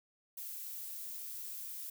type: noise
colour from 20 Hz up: violet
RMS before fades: -44 dBFS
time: 0.37-1.9 s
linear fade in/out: 5 ms
effects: none